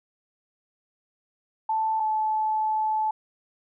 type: tone pair in turn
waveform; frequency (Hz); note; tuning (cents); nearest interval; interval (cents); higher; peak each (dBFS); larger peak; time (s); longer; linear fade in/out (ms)
sine; 880 / 866.9; A5 / A5; 0 / -26; unison; 26; first; -22; neither; 1.69-2 / 2-3.11; second; 5
effects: none